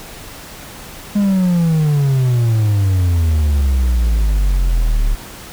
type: exponential sweep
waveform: triangle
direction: down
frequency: 207.7 to 35.12 Hz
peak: -9 dBFS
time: 1.15-5.15 s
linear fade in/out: 10 ms
effects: pink hiss -34 dBFS RMS until 5.52 s